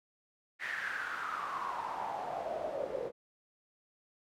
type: noise with band-pass filter sweep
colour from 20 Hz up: pink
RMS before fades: -38 dBFS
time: 0.59-3.12 s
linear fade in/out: 50 ms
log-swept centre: 1900 to 480 Hz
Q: 6.7
effects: none